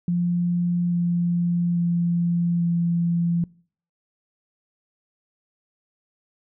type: tone with pitch steps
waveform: sine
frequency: 174.61 / 173.3 / 172.01 / 170.72 Hz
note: F3 / F3 / F3 / F3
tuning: 0 / -13 / -26 / -39 cents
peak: -19 dBFS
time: 0.08-3.44 s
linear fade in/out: 2 ms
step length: 840 ms
effects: noise-tail reverb RT60 0.5 s tail -24 dB re dry